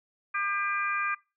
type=harmonic tone; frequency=400 Hz; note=G4; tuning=35 cents sharp; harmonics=3 / 4 / 5 / 6; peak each=-30 / -32 / -38 / -33 dBFS; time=0.34-1.15 s; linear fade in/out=10 ms; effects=noise-tail reverb RT60 0.3 s tail -23 dB re dry